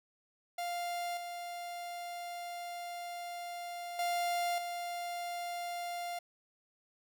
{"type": "tone with level steps", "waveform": "45% pulse", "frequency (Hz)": 698.5, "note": "F5", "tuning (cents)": 0, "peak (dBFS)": [-35, -40, -31, -37], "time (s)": [0.58, 6.19], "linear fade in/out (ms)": 5, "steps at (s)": [1.17, 3.99, 4.58], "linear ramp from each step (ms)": 2, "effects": []}